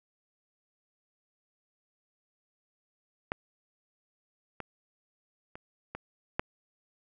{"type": "clicks", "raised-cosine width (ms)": 0.5, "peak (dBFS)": [-15, -22, -28, -22, -12], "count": 5, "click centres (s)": [3.319, 4.603, 5.555, 5.95, 6.395], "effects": []}